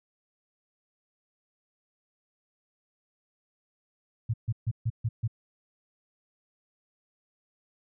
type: tone bursts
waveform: sine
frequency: 113.3 Hz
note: A#2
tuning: 49 cents flat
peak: -24 dBFS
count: 6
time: 4.29-5.278 s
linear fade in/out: 10 ms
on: 48 ms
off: 140 ms
effects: none